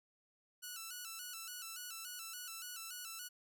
5% pulse tone with vibrato, 1396.9 Hz, F6, in tune, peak -34 dBFS, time 0.62-3.29 s, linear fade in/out 20 ms, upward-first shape square, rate 3.5 Hz, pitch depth 85 cents each way, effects none

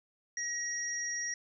sine tone pair together, 1900 / 5694 Hz, A#6 / F8, +33 / +33 cents, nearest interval octave + perfect fifth, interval 1900 cents, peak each -37 / -35 dBFS, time 0.37-1.34 s, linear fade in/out 2 ms, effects none

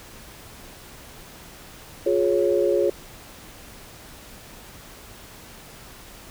sine chord, Db major, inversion first, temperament equal with one note detuned, 355.3 / 415.3 / 554.4 Hz, F4 / Ab4 / Db5, +30 / 0 / 0 cents, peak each -22 dBFS, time 2.06-2.9 s, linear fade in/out 5 ms, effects pink hiss -44 dBFS RMS until 6.3 s

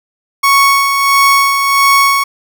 30% pulse tone with tremolo, 1108.7 Hz, C#6, in tune, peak -3 dBFS, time 0.43-2.24 s, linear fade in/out 10 ms, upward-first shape sine, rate 1.5 Hz, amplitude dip 45%, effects none

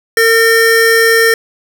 square tone pair together, 454.9 / 1819.6 Hz, A#4 / A#6, -42 / -42 cents, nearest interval 2 octaves, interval 2400 cents, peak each -10 dBFS, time 0.17-1.34 s, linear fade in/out 2 ms, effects none

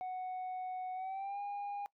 sine tone with pitch glide, 740 to 811.7 Hz, F#5 to G#5, 0 to -40 cents, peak -35 dBFS, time 0.01-1.86 s, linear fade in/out 0 ms, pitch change +160 cents, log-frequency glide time 0.94-1.4 s, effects noise-tail reverb RT60 0.1 s tail -23 dB re dry + tanh soft clip ceiling -37 dBFS

